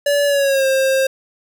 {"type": "tone with pitch glide", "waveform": "square", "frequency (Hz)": [574, 532.5], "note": ["D5", "C5"], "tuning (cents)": [-40, 30], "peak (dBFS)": -14, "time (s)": [0.06, 1.07], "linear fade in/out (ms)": 5, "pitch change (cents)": -130, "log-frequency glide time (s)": [0.26, 0.66], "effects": []}